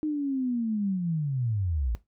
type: linear sweep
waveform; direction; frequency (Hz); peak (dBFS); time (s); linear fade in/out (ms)
sine; down; 310.2 to 52.5; -25; 0.03-1.95; 0
effects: noise-tail reverb RT60 0.2 s tail -17 dB re dry